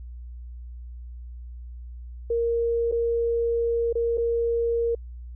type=tone with dropouts; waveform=sine; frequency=466.2 Hz; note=A#4; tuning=in tune; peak=-21 dBFS; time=2.3-4.95 s; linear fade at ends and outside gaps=5 ms; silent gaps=2.915-2.922 / 3.928-3.953 / 4.174-4.179 s; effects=added 60 Hz sine -36 dBFS peak until 5.35 s